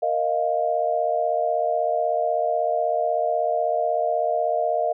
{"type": "chord", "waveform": "sine", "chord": "Bb suspended fourth", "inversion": "none", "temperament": "equal", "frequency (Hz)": [466.2, 622.3, 698.5], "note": ["Bb4", "Eb5", "F5"], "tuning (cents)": [0, 0, 0], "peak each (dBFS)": [-28, -23, -23], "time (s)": [0.02, 4.93], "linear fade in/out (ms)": 10, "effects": []}